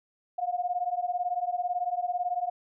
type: beating tone pair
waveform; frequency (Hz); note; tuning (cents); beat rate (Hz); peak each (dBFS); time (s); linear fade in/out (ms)
sine; 706 / 724; F5 / F#5; +19 / -38; 18; -30; 0.38-2.5; 10
effects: none